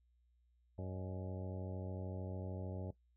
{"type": "harmonic tone with a mistuned harmonic", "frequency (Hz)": 93.3, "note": "F#2", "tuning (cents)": 15, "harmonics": [1, 2, 3, 4, 5, 6, 7, 8, 9], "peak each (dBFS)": [-43, -48, -52, -52, -53, -53, -55, -64, -61], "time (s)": [0.78, 2.91], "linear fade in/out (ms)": 5, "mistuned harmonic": 7, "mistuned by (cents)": -66, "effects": ["noise-tail reverb RT60 0.1 s tail -17 dB re dry", "added 60 Hz sine -70 dBFS peak until 3.16 s"]}